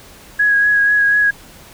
sine tone with vibrato, 1661.2 Hz, G#6, in tune, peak -10 dBFS, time 0.39-1.31 s, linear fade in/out 10 ms, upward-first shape sine, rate 4.1 Hz, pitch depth 19 cents each way, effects pink hiss -41 dBFS RMS until 1.73 s

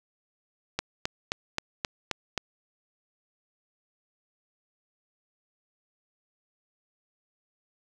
click train, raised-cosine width 0.2 ms, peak -10 dBFS, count 7, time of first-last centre 0.79-2.377 s, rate 3.78 Hz, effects none

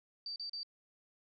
sine tone bursts, 4639 Hz, D8, 22 cents flat, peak -39 dBFS, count 3, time 0.26-0.632 s, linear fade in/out 2 ms, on 100 ms, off 36 ms, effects none

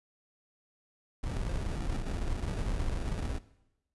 brown noise with sample-and-hold, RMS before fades -33 dBFS, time 1.23-3.39 s, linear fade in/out 10 ms, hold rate 1050 Hz, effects noise-tail reverb RT60 0.9 s tail -18 dB re dry + resampled to 24000 Hz

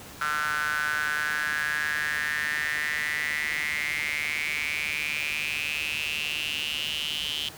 sawtooth tone with high-pass filter sweep, 150.6 Hz, D3, 44 cents sharp, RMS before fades -29 dBFS, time 0.21-7.49 s, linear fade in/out 5 ms, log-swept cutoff 1400 to 3100 Hz, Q 9, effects pink hiss -44 dBFS RMS until 7.57 s + high-pass 60 Hz 12 dB/octave

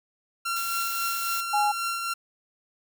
sawtooth tone with tremolo, 1369 Hz, F6, 35 cents flat, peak -22 dBFS, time 0.45-2.14 s, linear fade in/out 10 ms, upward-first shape triangle, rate 3.7 Hz, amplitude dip 40%
blue noise, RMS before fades -34 dBFS, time 0.56-1.41 s, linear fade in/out 5 ms
sine tone, 830.6 Hz, G#5, in tune, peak -21 dBFS, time 1.53-1.72 s, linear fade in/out 10 ms
effects none

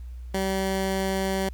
15% pulse tone, 192 Hz, G3, 36 cents flat, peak -18 dBFS, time 0.34-1.49 s, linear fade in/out 5 ms, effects added 61 Hz sine -35 dBFS peak until 1.53 s + pink hiss -63 dBFS RMS until 1.53 s

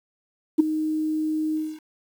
sine tone with ADSR envelope, 311.1 Hz, D#4, in tune, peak -8 dBFS, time 0.58-1.8 s, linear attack 19 ms, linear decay 11 ms, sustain -14 dB, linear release 240 ms, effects tanh soft clip ceiling -7 dBFS + 8-bit

